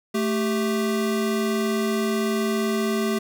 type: tone pair together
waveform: square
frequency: 220.4 / 392.5 Hz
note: A3 / G4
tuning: +3 / +2 cents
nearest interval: minor seventh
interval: 999 cents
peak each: -24 / -26 dBFS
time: 0.14-3.19 s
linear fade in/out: 10 ms
effects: none